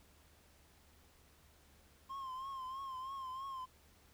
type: tone with vibrato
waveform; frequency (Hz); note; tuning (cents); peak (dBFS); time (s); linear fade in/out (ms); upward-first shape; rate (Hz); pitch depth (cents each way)
triangle; 1059; C6; +21; -40; 2.09-3.66; 20; triangle; 3.1; 71
effects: added 73 Hz sine -68 dBFS peak until 4.13 s + pink hiss -67 dBFS RMS until 4.13 s